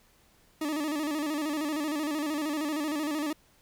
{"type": "tone with vibrato", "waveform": "40% pulse", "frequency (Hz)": 300.9, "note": "D4", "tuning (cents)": 42, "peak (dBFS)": -28, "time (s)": [0.61, 3.33], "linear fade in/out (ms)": 5, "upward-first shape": "square", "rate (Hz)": 13, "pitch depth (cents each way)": 71, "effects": ["pink hiss -63 dBFS RMS until 3.61 s"]}